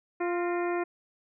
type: harmonic tone with a mistuned harmonic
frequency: 349.2 Hz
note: F4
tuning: in tune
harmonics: 1 / 2 / 3 / 4 / 5 / 6 / 7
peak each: -28 / -34 / -38 / -40 / -42 / -44 / -45 dBFS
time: 0.2-0.84 s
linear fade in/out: 10 ms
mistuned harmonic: 5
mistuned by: +65 cents
effects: none